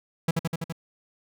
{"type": "tone with echo", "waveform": "45% pulse", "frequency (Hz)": 164.81, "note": "E3", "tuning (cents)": 0, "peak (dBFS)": -20, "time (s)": [0.28, 0.31], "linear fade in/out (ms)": 5, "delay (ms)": 83, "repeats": 5, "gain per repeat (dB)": -2, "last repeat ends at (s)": 0.725, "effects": []}